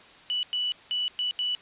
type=tone bursts at uneven times; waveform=sine; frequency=2960 Hz; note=F#7; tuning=in tune; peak=-25 dBFS; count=5; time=0.3-0.43 / 0.53-0.72 / 0.91-1.08 / 1.19-1.31 / 1.39-1.55 s; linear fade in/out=0 ms; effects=white hiss -51 dBFS RMS until 1.61 s + resampled to 8000 Hz